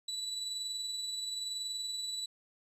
35% pulse tone with amplitude modulation, 3951 Hz, B7, in tune, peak -32 dBFS, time 0.08-2.26 s, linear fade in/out 5 ms, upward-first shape sine, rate 21 Hz, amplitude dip 35%, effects resampled to 32000 Hz

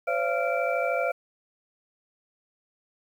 sine tone cluster, 517 / 570 / 683 / 1385 / 2328 Hz, C5 / C#5 / F5 / F6 / D7, -21 / +48 / -39 / -15 / -16 cents, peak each -29 / -30 / -28 / -32 / -33 dBFS, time 0.07-1.12 s, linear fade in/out 10 ms, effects 9-bit

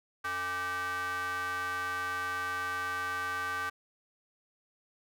square ring-modulated tone, 182 Hz, F#3, 28 cents flat, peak -30 dBFS, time 0.24-3.7 s, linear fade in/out 10 ms, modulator 1360 Hz, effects none

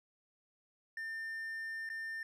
triangle tone with dropouts, 1800 Hz, A6, 39 cents sharp, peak -37 dBFS, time 0.97-2.23 s, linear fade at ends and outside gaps 2 ms, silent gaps 1.891-1.899 s, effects none

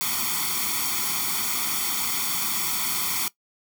white noise with comb filter, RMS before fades -26 dBFS, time 0.01-3.28 s, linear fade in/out 0 ms, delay 0.89 ms, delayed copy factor +0.9, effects noise-tail reverb RT60 0.1 s tail -19 dB re dry + high-pass 150 Hz 12 dB/octave

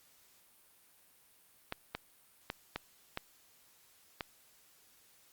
clicks, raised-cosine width 0.3 ms, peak -20 dBFS, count 6, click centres 1.724 / 1.95 / 2.501 / 2.76 / 3.174 / 4.208 s, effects white hiss -65 dBFS RMS until 5.32 s + Opus 48 kbps

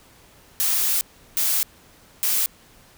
blue noise bursts at uneven times, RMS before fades -21 dBFS, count 3, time 0.6-1.01 / 1.37-1.63 / 2.23-2.46 s, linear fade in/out 0 ms, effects pink hiss -52 dBFS RMS until 2.97 s

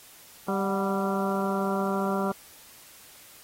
harmonic tone with a mistuned harmonic, 196 Hz, G3, in tune, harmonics 1 / 2 / 3 / 4 / 5 / 6 / 7, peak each -28 / -31 / -33 / -34 / -35 / -36 / -36 dBFS, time 0.48-2.32 s, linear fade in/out 5 ms, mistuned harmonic 4, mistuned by -66 cents, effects white hiss -51 dBFS RMS until 3.43 s + AAC 48 kbps

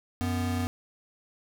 square tone pair together, 92.5 / 247.1 Hz, F#2 / B3, 0 / +1 cents, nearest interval octave + perfect fourth, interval 1701 cents, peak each -30 / -31 dBFS, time 0.21-0.67 s, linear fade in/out 0 ms, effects none

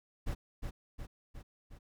brown noise with echo, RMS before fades -34 dBFS, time 0.26-0.35 s, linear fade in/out 20 ms, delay 360 ms, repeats 4, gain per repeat -4 dB, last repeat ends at 1.79 s, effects none

